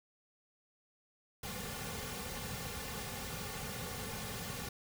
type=noise with comb filter; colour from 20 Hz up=pink; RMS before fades=-42 dBFS; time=1.43-4.69 s; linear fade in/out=5 ms; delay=3.1 ms; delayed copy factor=-0.9; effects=none